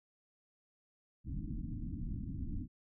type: low-pass noise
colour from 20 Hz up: pink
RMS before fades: -40 dBFS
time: 1.24-2.68 s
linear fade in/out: 50 ms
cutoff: 310 Hz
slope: 96 dB/octave
effects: none